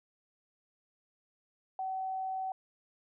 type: tone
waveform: sine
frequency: 759 Hz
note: F#5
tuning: 44 cents sharp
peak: -33 dBFS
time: 1.79-2.52 s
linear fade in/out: 2 ms
effects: none